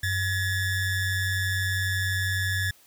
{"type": "ring-modulated tone", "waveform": "square", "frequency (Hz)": 895, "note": "A5", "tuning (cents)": 29, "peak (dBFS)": -22, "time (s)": [0.03, 2.71], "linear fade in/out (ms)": 5, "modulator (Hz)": 801, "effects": ["white hiss -57 dBFS RMS until 2.86 s"]}